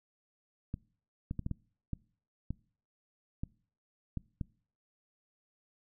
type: clicks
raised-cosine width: 5 ms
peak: -23 dBFS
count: 10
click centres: 0.741 / 1.311 / 1.393 / 1.464 / 1.513 / 1.933 / 2.506 / 3.435 / 4.173 / 4.412 s
effects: noise-tail reverb RT60 0.5 s tail -24 dB re dry